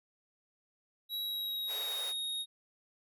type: tone with pitch glide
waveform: square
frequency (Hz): 3876 to 3744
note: B7 to A#7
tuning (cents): -33 to +7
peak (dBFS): -35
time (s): 1.09-2.46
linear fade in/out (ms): 50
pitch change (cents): -60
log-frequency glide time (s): 1.21-2
type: high-pass noise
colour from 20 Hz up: pink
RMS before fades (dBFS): -46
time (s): 1.67-2.14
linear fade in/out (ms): 50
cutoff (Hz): 400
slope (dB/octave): 96
effects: none